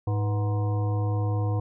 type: harmonic tone with a mistuned harmonic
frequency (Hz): 104.8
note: G#2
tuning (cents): +16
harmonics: 1 / 3 / 5 / 7 / 9 / 10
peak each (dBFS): -23 / -36 / -36 / -39 / -42 / -43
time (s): 0.07-1.6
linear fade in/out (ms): 5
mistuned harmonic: 5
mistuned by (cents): -110
effects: none